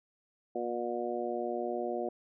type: harmonic tone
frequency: 119.9 Hz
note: A#2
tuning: 49 cents sharp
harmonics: 2 / 3 / 4 / 5 / 6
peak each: -41 / -36 / -39 / -38 / -38 dBFS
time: 0.55-2.09 s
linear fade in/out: 5 ms
effects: none